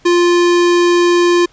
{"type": "tone", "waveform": "square", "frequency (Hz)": 349.2, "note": "F4", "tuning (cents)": 0, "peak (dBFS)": -9, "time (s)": [0.05, 1.46], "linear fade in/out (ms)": 10, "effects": ["pink hiss -49 dBFS RMS until 1.52 s", "resampled to 16000 Hz"]}